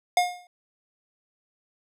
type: tone with exponential decay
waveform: square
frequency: 715 Hz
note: F5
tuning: 41 cents sharp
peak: -16 dBFS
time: 0.17-0.47 s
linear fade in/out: 2 ms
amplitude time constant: 65 ms
effects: low-pass 11000 Hz 12 dB/octave